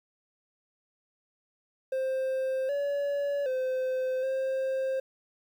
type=tone with pitch steps; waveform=triangle; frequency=525 / 569 / 516 / 529 Hz; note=C5 / C#5 / C5 / C5; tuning=+6 / +45 / -24 / +19 cents; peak=-25 dBFS; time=1.92-5 s; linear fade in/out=5 ms; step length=770 ms; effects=10-bit